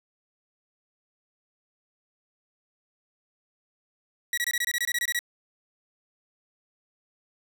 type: tone bursts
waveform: sawtooth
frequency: 1923 Hz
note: B6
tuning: 47 cents flat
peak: -21 dBFS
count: 13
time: 4.33-5.191 s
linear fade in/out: 2 ms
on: 45 ms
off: 23 ms
effects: none